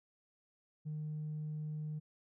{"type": "tone with tanh clipping", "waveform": "triangle", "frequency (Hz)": 152.7, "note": "D#3", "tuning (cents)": -32, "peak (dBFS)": -38, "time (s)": [0.85, 2], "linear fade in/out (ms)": 20, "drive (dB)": 5, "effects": []}